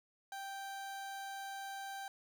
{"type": "tone", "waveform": "30% pulse", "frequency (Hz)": 784, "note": "G5", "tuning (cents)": 0, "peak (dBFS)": -40, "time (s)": [0.32, 2.08], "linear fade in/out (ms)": 2, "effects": []}